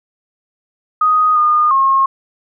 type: tone with pitch steps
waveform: sine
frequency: 1247 / 1220 / 1079 Hz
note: D#6 / D#6 / C#6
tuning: +3 / -34 / -47 cents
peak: -9 dBFS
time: 1.01-2.06 s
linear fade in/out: 5 ms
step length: 350 ms
effects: none